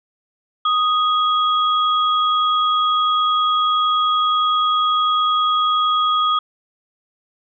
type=tone pair together; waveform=sine; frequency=1244.5 / 3317 Hz; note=D#6 / G#7; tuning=0 / -3 cents; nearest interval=octave + perfect fourth; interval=1697 cents; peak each=-15 / -22 dBFS; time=0.65-6.39 s; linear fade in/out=5 ms; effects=none